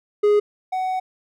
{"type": "tone pair in turn", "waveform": "triangle", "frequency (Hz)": [415.3, 747.3], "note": ["G#4", "F#5"], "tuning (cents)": [0, 17], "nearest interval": "minor seventh", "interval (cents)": 1017, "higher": "second", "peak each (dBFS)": [-11, -19], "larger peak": "first", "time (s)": [[0.23, 0.4], [0.72, 1]], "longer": "second", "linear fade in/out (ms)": 10, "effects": []}